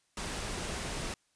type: noise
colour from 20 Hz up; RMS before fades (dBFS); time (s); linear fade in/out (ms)
pink; -37; 0.17-1.14; 2
effects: white hiss -73 dBFS RMS until 1.35 s + resampled to 22050 Hz